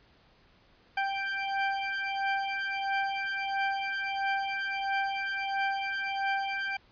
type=beating tone pair; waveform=20% pulse; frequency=784 / 785.5 Hz; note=G5 / G5; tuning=0 / +3 cents; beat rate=1.5 Hz; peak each=-27 dBFS; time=0.97-6.77 s; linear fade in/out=5 ms; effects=pink hiss -62 dBFS RMS until 6.91 s + resampled to 11025 Hz